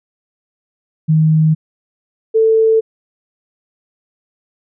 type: tone pair in turn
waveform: sine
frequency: 157.1 / 444.3 Hz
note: D#3 / A4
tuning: +17 / +17 cents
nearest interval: octave + tritone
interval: 1800 cents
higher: second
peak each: -8 / -8 dBFS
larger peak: neither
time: 1.08-1.55 / 2.34-2.81 s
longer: neither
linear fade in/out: 20 ms
effects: none